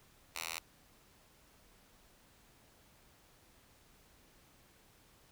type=tone with high-pass filter; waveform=5% pulse; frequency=82.41 Hz; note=E2; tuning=in tune; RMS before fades=-42 dBFS; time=0.35-0.59 s; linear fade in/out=5 ms; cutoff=1900 Hz; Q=0.74; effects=pink hiss -65 dBFS RMS until 5.31 s